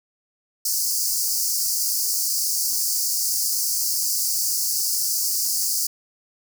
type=high-pass noise; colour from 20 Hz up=pink; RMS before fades=-23 dBFS; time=0.65-5.87 s; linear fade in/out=5 ms; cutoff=4600 Hz; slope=96 dB/octave; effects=none